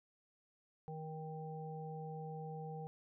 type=harmonic tone; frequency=157.3 Hz; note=D#3; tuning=19 cents sharp; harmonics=1 / 3 / 5; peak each=-45 / -49 / -49 dBFS; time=0.88-2.87 s; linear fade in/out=0 ms; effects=none